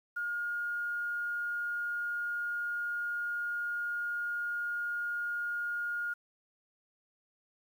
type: tone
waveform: sine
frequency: 1424 Hz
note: F6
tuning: 33 cents sharp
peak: -32 dBFS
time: 0.16-6.14 s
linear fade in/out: 10 ms
effects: 10-bit